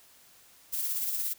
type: noise with tremolo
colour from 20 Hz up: violet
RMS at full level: -30 dBFS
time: 0.72-1.34 s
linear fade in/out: 20 ms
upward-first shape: sine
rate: 17 Hz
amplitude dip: 35%
effects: white hiss -58 dBFS RMS until 1.38 s